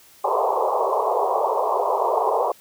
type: band-pass noise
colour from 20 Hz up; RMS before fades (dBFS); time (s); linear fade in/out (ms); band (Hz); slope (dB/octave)
white; -21; 0.24-2.52; 5; 390 to 1100; 96
effects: white hiss -51 dBFS RMS until 2.6 s